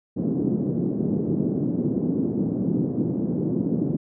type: band-pass noise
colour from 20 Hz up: white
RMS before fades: -24 dBFS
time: 0.16-3.97 s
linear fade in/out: 20 ms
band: 140 to 320 Hz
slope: 24 dB/octave
effects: none